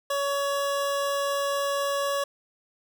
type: tone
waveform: 25% pulse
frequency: 562 Hz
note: C#5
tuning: 24 cents sharp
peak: -21 dBFS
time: 0.1-2.24 s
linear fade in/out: 5 ms
effects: none